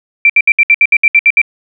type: tone bursts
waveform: sine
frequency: 2349 Hz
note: D7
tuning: in tune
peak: -3 dBFS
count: 11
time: 0.25-1.416 s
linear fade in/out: 2 ms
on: 46 ms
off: 66 ms
effects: none